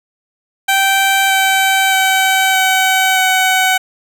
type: tone with pitch steps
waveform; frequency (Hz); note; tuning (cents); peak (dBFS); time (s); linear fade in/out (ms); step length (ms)
15% pulse; 778 / 771.3 / 764.6 / 758 / 751.5; G5 / G5 / G5 / F#5 / F#5; -13 / -28 / -43 / +42 / +27; -4; 0.68-3.78; 10; 620
effects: none